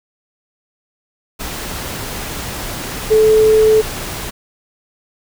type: tone in noise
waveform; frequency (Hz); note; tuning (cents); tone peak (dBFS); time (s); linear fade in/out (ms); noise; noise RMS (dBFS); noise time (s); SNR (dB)
sine; 435; A4; -20; -7; 3.1-3.82; 20; pink; -25; 1.39-4.31; +15
effects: none